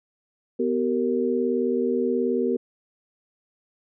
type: tone cluster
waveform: sine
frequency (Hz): 247.3 / 383.6 / 462.3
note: B3 / G4 / A#4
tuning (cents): +3 / -37 / -14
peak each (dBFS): -25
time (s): 0.59-2.57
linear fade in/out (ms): 10
effects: none